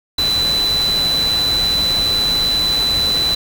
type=tone in noise; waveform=sine; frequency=3994 Hz; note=B7; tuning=19 cents sharp; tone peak=-14 dBFS; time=0.18-3.35 s; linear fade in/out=5 ms; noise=pink; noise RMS=-25 dBFS; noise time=0.18-3.35 s; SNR=+8 dB; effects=none